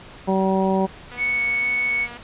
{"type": "harmonic tone", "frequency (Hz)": 191.1, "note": "G3", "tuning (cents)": -44, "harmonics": [1, 2, 3, 4, 5], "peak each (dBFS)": [-20, -23, -25, -26, -27], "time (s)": [0.27, 0.87], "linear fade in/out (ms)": 20}
{"type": "tone with vibrato", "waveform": "5% pulse", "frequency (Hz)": 241.8, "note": "B3", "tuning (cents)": -36, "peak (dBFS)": -25, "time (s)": [1.11, 2.18], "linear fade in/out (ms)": 10, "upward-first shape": "square", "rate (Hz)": 1.9, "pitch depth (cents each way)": 19}
{"type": "tone", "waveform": "sine", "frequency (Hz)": 2217, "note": "C#7", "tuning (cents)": 0, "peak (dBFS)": -19, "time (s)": [1.17, 2.08], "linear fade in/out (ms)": 50}
{"effects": ["pink hiss -42 dBFS RMS until 2.23 s", "resampled to 8000 Hz"]}